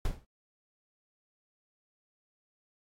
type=noise with exponential decay; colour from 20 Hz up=brown; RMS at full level=-25 dBFS; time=0.05-0.25 s; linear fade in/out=2 ms; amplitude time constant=43 ms; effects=AAC 48 kbps